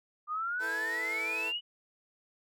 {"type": "exponential sweep", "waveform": "sine", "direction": "up", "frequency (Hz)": [1200, 2975], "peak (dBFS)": -31, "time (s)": [0.27, 1.61], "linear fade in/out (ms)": 50}
{"type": "chord", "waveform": "15% pulse", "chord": "E suspended fourth", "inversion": "none", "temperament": "equal", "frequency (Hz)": [329.6, 440, 493.9], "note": ["E4", "A4", "B4"], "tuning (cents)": [0, 0, 0], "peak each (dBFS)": [-38, -35, -38], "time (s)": [0.59, 1.53], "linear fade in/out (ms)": 50}
{"effects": []}